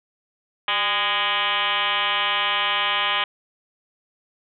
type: tone with frequency modulation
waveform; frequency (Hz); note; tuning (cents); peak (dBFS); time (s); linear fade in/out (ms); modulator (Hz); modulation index
sine; 2081; C7; -10; -19; 0.68-3.24; 2; 212; 6
effects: none